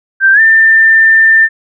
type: tone with pitch glide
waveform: sine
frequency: 1568 to 1790.8 Hz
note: G6 to A6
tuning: 0 to +30 cents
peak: -3 dBFS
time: 0.2-1.49 s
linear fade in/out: 50 ms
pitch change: +230 cents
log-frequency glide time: 0.33-0.4 s
effects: none